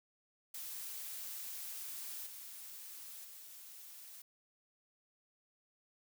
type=noise with level steps; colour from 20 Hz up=blue; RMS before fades=-45 / -50 / -53 dBFS; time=0.54-4.22 s; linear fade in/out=5 ms; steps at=2.26 / 3.24 s; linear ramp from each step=10 ms; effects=none